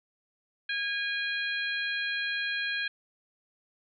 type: harmonic tone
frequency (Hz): 818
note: G#5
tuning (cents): -26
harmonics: 2 / 3 / 4 / 5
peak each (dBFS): -31 / -35 / -37 / -39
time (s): 0.69-2.88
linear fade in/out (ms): 5
effects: none